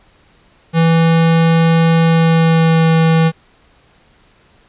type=tone with pitch glide; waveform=square; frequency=164.6 to 162.52 Hz; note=E3 to E3; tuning=-2 to -24 cents; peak=-9 dBFS; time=0.73-3.32 s; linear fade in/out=50 ms; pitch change=-22 cents; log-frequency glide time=2.03-2.93 s; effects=pink hiss -51 dBFS RMS until 4.68 s + resampled to 8000 Hz